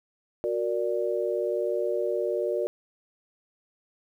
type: chord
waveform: sine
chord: Gb augmented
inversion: none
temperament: equal with one note detuned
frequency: 367.2 / 466.2 / 587.3 Hz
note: Gb4 / Bb4 / D5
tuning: -13 / 0 / 0 cents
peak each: -29 dBFS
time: 0.44-2.67 s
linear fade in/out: 0 ms
effects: 10-bit